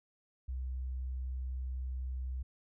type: tone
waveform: sine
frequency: 64 Hz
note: C2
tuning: 38 cents flat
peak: -35 dBFS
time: 0.48-2.43 s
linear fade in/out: 10 ms
effects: none